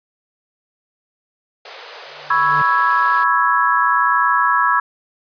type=high-pass noise; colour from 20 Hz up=pink; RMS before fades=-35 dBFS; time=1.65-3.24 s; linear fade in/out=5 ms; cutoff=440 Hz; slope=48 dB/octave
type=tone with exponential growth; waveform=45% pulse; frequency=149.1 Hz; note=D3; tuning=27 cents sharp; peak=-25 dBFS; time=2.06-2.62 s; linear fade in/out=5 ms; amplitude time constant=120 ms
type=chord; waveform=sine; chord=C# minor seventh; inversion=third; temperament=equal; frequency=987.8 / 1108.7 / 1318.5 / 1661.2 Hz; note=B5 / C#6 / E6 / G#6; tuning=0 / 0 / 0 / 0 cents; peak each=-18 dBFS; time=2.3-4.8 s; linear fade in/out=5 ms
effects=resampled to 11025 Hz